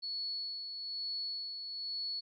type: tone with tremolo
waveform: sine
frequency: 4400 Hz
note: C#8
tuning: 14 cents flat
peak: -35 dBFS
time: 0.02-2.21 s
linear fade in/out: 20 ms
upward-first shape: sine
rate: 1.1 Hz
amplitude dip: 45%
effects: none